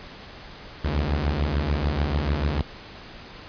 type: beating tone pair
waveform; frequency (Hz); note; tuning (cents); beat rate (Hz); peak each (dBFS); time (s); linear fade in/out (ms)
sawtooth; 69.3 / 76.1; C#2 / D#2; 0 / -38; 6.8; -21; 0.84-2.62; 10
effects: pink hiss -42 dBFS RMS until 3.48 s + resampled to 11025 Hz